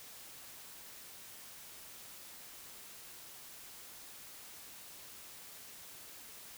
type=silence; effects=white hiss -52 dBFS RMS until 6.57 s